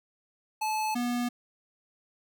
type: tone pair in turn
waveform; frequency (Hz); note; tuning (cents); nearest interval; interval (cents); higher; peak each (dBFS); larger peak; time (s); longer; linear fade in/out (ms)
square; 865 / 242.7; A5 / B3; -30 / -30; octave + minor seventh; 2200; first; -28; neither; 0.61-0.95 / 0.95-1.29; neither; 10
effects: none